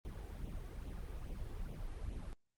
brown noise with flanger, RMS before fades -44 dBFS, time 0.05-2.33 s, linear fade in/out 0 ms, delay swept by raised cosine 0.3 to 2.6 ms, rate 2.4 Hz, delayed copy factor +0.6, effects Opus 32 kbps

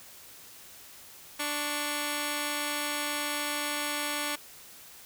5% pulse tone pair together, 293.7 / 1108.9 Hz, D4 / C#6, 0 / 0 cents, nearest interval octave + major seventh, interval 2300 cents, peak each -20 / -23 dBFS, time 1.39-4.36 s, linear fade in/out 10 ms, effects white hiss -50 dBFS RMS until 5.05 s

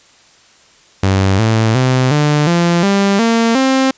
sawtooth tone with pitch steps, 96.4 / 111.38 / 128.68 / 148.67 / 171.77 / 198.45 / 229.3 / 264.9 Hz, G2 / A2 / C3 / D3 / F3 / G3 / A#3 / C4, -28 / +22 / -28 / +22 / -28 / +22 / -28 / +22 cents, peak -6 dBFS, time 1.03-3.91 s, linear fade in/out 5 ms, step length 360 ms, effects white hiss -47 dBFS RMS until 3.97 s + resampled to 16000 Hz

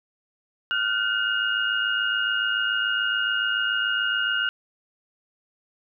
sine tone cluster, 1411 / 1518 / 2854 Hz, F6 / F#6 / F7, +17 / +44 / +37 cents, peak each -26 dBFS, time 0.71-4.49 s, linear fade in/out 0 ms, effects none

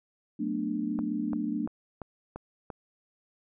sine chord, B minor seventh, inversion second, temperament just, 185.21 / 222.2 / 246.9 / 296.3 Hz, F#3 / A3 / B3 / D4, +2 / +17 / 0 / +15 cents, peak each -38 / -32 / -36 / -32 dBFS, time 0.39-1.67 s, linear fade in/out 10 ms
click train, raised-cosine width 1 ms, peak -24 dBFS, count 6, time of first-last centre 0.99-2.702 s, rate 2.92 Hz
effects none

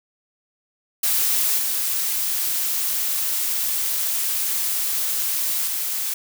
blue noise with level steps, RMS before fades -20 / -23 / -25 dBFS, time 1.03-6.14 s, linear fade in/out 5 ms, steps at 1.57 / 5.66 s, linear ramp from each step 20 ms, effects none

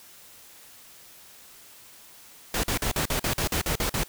pink noise bursts, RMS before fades -26 dBFS, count 11, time 2.54-4.035 s, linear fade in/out 2 ms, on 95 ms, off 45 ms, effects white hiss -50 dBFS RMS until 4.08 s

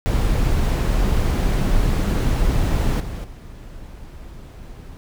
brown noise with level steps, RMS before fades -18 / -28 / -37 dBFS, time 0.06-4.97 s, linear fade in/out 0 ms, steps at 3 / 3.24 s, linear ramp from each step 2 ms, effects none

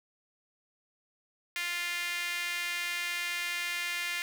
sawtooth tone with high-pass filter, 349.2 Hz, F4, in tune, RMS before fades -34 dBFS, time 1.56-4.22 s, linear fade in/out 0 ms, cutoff 2100 Hz, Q 2.8, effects none

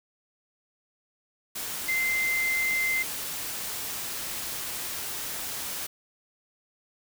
sine tone in noise, 2079 Hz, C7, 12 cents flat, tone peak -24 dBFS, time 1.88-3.03 s, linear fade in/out 10 ms, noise white, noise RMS -34 dBFS, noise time 1.55-5.87 s, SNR +7 dB, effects none

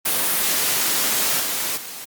white noise with level steps, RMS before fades -20 / -24 / -34 dBFS, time 0.05-2.05 s, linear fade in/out 10 ms, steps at 1.39 / 1.76 s, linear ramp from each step 20 ms, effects high-pass 150 Hz 12 dB/octave + Opus 32 kbps

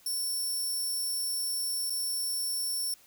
5% pulse tone with dropouts, 5430 Hz, F8, 50 cents flat, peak -24 dBFS, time 0.06-2.94 s, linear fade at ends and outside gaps 2 ms, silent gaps 1.898-1.903 s, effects white hiss -59 dBFS RMS until 3.06 s

